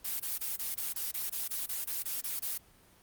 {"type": "noise bursts", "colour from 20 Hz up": "blue", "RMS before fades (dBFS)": -35, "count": 14, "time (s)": [0.04, 2.579], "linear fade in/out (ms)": 10, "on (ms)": 160, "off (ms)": 23, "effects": ["pink hiss -61 dBFS RMS until 3.02 s", "Opus 24 kbps"]}